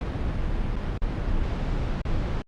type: noise with dropouts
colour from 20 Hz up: brown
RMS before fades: -26 dBFS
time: 0.01-2.42 s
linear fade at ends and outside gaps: 2 ms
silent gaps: 0.758-0.763 / 0.977-1.018 / 2.017-2.051 s
effects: low-pass 4000 Hz 12 dB/octave + Opus 48 kbps